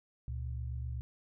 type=tone pair together; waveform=sine; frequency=70.18 / 117.9 Hz; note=C#2 / A#2; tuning=+22 / +20 cents; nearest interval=major sixth; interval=898 cents; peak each=-37 / -40 dBFS; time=0.28-1.01 s; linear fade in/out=0 ms; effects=none